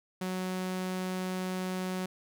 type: tone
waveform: sawtooth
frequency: 185 Hz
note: F#3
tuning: in tune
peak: -28 dBFS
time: 0.21-2.06 s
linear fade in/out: 5 ms
effects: none